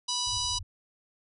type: harmonic tone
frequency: 984 Hz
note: B5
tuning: 7 cents flat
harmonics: 1 / 3 / 4 / 5 / 6 / 7 / 8 / 9 / 10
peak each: -37 / -37 / -33 / -33 / -35 / -44 / -46 / -43 / -48 dBFS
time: 0.08-0.59 s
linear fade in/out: 10 ms
type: low-pass noise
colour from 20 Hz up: white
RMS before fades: -42 dBFS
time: 0.26-0.63 s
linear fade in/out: 10 ms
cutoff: 110 Hz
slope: 96 dB/octave
effects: none